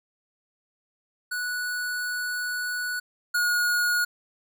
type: tone pair in turn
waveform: square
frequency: 1473 / 1444.4 Hz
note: F#6 / F#6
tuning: -8 / -42 cents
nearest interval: unison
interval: 34 cents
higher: first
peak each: -28 / -22 dBFS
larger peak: second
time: 1.31-3 / 3.34-4.05 s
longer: first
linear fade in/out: 10 ms
effects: none